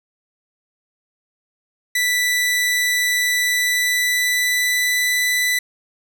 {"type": "tone with pitch glide", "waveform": "sawtooth", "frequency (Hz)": [1975.5, 1986.9], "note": ["B6", "B6"], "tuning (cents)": [0, 10], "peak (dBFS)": -13, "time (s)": [1.95, 5.59], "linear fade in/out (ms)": 5, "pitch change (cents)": 10, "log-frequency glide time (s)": [3.39, 5.12], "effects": []}